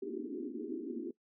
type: band-pass noise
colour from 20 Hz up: white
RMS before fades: -40 dBFS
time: 0.02-1.11 s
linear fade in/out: 5 ms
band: 230 to 400 Hz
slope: 96 dB/octave
effects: noise-tail reverb RT60 0.1 s tail -18 dB re dry